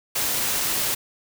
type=noise; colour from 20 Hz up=white; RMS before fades=-24 dBFS; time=0.15-0.95 s; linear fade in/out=10 ms; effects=none